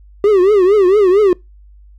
triangle tone with vibrato, 392 Hz, G4, in tune, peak -5 dBFS, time 0.24-1.33 s, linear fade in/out 2 ms, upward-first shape triangle, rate 4.4 Hz, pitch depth 190 cents each way, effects noise-tail reverb RT60 0.2 s tail -24 dB re dry + added 50 Hz sine -39 dBFS peak until 1.98 s

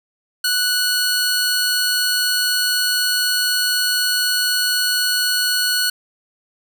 sawtooth tone pair together, 1480 / 4336 Hz, F#6 / C#8, 0 / -39 cents, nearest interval octave + perfect fifth, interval 1861 cents, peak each -16 dBFS, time 0.44-5.9 s, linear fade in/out 5 ms, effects none

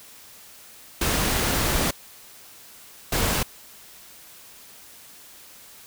pink noise bursts at uneven times, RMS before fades -23 dBFS, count 2, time 1.01-1.91 / 3.12-3.43 s, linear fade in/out 5 ms, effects white hiss -47 dBFS RMS until 5.86 s

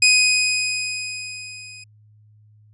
20% pulse tone with level ramp, 2502 Hz, D#7, 9 cents sharp, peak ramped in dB -6 to -34 dBFS, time 0.02-1.84 s, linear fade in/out 5 ms, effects added 106 Hz sine -49 dBFS peak until 2.73 s + resampled to 24000 Hz

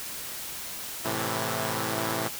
5% pulse chord, A minor, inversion none, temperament equal with one note detuned, 109.56 / 130.81 / 164.81 Hz, A2 / C3 / E3, -7 / 0 / 0 cents, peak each -20 / -22 / -22 dBFS, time 1.04-2.29 s, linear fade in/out 20 ms, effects white hiss -37 dBFS RMS until 2.39 s

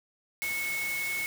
sine tone in noise, 2196 Hz, C#7, 17 cents flat, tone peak -30 dBFS, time 0.42-1.26 s, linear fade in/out 0 ms, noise white, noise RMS -38 dBFS, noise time 0.42-1.26 s, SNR +5 dB, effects none

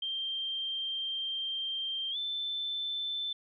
sine tone with pitch glide, 3165 to 3532 Hz, G7 to A7, +16 to +6 cents, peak -32 dBFS, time 0.02-3.33 s, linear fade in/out 5 ms, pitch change +190 cents, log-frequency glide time 2.11-2.17 s, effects none

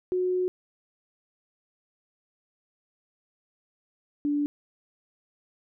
sine tone pair in turn, 365.5 / 291.1 Hz, F#4 / D4, -21 / -15 cents, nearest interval major third, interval 394 cents, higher first, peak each -23 dBFS, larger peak neither, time 0.12-0.48 / 4.25-4.46 s, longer first, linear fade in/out 0 ms, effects none

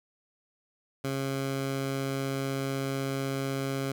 15% pulse tone, 136 Hz, C#3, 33 cents flat, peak -23 dBFS, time 1.04-3.92 s, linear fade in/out 5 ms, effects none

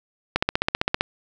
click train, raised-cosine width 0.3 ms, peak -3 dBFS, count 11, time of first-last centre 0.36-1.009 s, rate 15.4 Hz, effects none

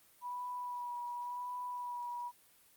sine tone with vibrato, 977 Hz, B5, 19 cents flat, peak -38 dBFS, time 0.21-2.32 s, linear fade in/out 50 ms, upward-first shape sine, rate 0.91 Hz, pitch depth 20 cents each way, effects white hiss -65 dBFS RMS until 2.76 s + Opus 32 kbps

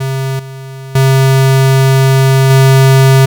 square tone with level steps, 133.7 Hz, C3, 38 cents sharp, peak -14 / -25 / -6 / -4 dBFS, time 0-3.26 s, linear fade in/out 10 ms, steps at 0.39 / 0.95 / 2.5 s, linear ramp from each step 5 ms, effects none

